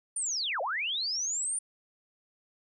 sine linear two-way sweep, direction down then up, 9330 to 492.3 to 9330 Hz, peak -29 dBFS, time 0.16-1.59 s, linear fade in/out 5 ms, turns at 0.61 s, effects none

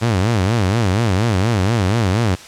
sawtooth tone with vibrato, 104.3 Hz, G#2, 8 cents sharp, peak -10 dBFS, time 0.01-2.36 s, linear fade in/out 20 ms, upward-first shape sine, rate 4.2 Hz, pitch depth 240 cents each way, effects white hiss -37 dBFS RMS until 2.47 s + low-pass 7000 Hz 12 dB/octave

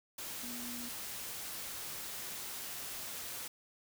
sine tone in noise, 241.9 Hz, B3, 36 cents flat, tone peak -45 dBFS, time 0.43-0.89 s, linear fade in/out 5 ms, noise white, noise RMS -43 dBFS, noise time 0.18-3.48 s, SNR -5 dB, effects none

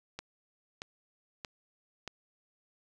click train, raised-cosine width 0.2 ms, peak -22 dBFS, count 4, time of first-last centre 0.19-2.077 s, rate 1.59 Hz, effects none

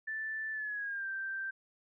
sine tone with pitch glide, 1760 to 1568 Hz, A6 to G6, 0 to 0 cents, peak -35 dBFS, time 0.07-1.51 s, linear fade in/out 10 ms, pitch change -200 cents, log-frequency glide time 0.52-1.08 s, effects none

